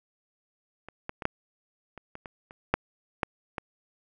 clicks, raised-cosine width 0.5 ms, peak -27 / -18 / -21 / -9 / -27 / -25 / -24 / -30 / -6 / -10 / -17 dBFS, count 11, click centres 0.886 / 1.094 / 1.222 / 1.254 / 1.977 / 2.154 / 2.258 / 2.509 / 2.74 / 3.232 / 3.582 s, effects none

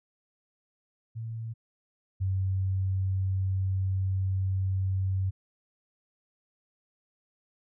sine tone pair in turn, 113.1 / 95.11 Hz, A2 / F#2, +48 / +48 cents, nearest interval minor third, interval 300 cents, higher first, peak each -33 / -25 dBFS, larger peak second, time 1.15-1.54 / 2.2-5.31 s, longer second, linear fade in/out 20 ms, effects none

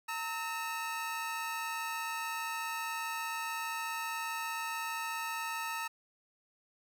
25% pulse tone pair together, 913.6 / 1292 Hz, A#5 / E6, -35 / -35 cents, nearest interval tritone, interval 600 cents, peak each -34 / -35 dBFS, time 0.08-5.88 s, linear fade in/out 10 ms, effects none

